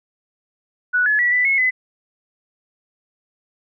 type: tone with pitch steps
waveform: sine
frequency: 1475 / 1707 / 1943 / 1986 / 2180 / 2020 Hz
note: F#6 / G#6 / B6 / B6 / C#7 / B6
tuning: -6 / +47 / -29 / +9 / -29 / +39 cents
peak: -14 dBFS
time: 0.93-1.71 s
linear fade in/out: 20 ms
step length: 130 ms
effects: none